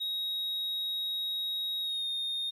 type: tone with pitch glide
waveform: sine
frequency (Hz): 3788 to 3684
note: A#7 to A#7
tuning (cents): +27 to -21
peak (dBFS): -28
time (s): 0-2.51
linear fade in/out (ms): 20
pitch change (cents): -48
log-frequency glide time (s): 1.8-2.06
effects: tanh soft clip ceiling -30 dBFS + 11-bit